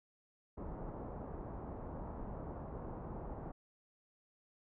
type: low-pass noise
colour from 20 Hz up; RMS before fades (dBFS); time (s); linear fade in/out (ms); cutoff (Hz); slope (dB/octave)
pink; -45; 0.57-3.52; 10; 1000; 24
effects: none